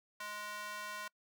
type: tone with high-pass filter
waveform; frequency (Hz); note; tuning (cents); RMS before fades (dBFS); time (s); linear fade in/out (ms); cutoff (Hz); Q
square; 208.7; G#3; +9; -44; 0.2-1.08; 5; 1200; 1.7
effects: noise-tail reverb RT60 0.1 s tail -26 dB re dry